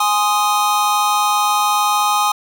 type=chord; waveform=square; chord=Ab major; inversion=none; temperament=equal; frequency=830.6 / 1046.5 / 1244.5 Hz; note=Ab5 / C6 / Eb6; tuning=0 / 0 / 0 cents; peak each=-18 / -22 / -18 dBFS; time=0-2.32 s; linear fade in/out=5 ms; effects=none